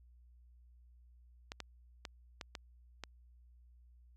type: clicks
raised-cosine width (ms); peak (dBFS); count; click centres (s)
0.2; -25; 6; 1.519 / 1.603 / 2.052 / 2.412 / 2.552 / 3.037
effects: added 60 Hz sine -59 dBFS peak until 4.16 s